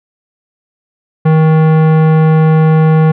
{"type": "tone with tanh clipping", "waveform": "sine", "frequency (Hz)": 157.9, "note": "D#3", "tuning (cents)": 26, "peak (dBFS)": -7, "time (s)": [1.25, 3.12], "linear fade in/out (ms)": 10, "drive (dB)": 18, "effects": []}